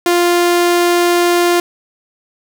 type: tone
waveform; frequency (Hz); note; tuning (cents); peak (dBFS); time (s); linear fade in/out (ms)
sawtooth; 349.2; F4; 0; -6; 0.06-1.6; 2
effects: none